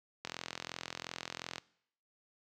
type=click train; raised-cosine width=0.2 ms; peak=-21 dBFS; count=58; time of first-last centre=0.25-1.582 s; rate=42.8 Hz; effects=noise-tail reverb RT60 0.7 s tail -22 dB re dry + high-pass 100 Hz 12 dB/octave